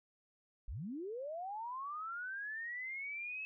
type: linear sweep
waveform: sine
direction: up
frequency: 35.08 to 2603 Hz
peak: -40 dBFS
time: 0.68-3.45 s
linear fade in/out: 0 ms
effects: none